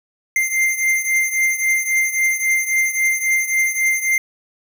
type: beating tone pair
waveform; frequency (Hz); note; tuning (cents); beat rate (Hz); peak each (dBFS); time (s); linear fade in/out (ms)
square; 2093 / 2096.7; C7 / C7; 0 / +3; 3.7; -18 / -22; 0.36-4.18; 2
effects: none